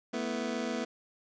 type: chord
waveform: 25% pulse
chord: A suspended second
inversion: none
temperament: just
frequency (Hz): 220 / 247.5 / 330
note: A3 / B3 / E4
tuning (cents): 0 / +4 / +2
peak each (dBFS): -33 / -31 / -36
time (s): 0.13-0.85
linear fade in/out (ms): 10
effects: resampled to 16000 Hz + 10-bit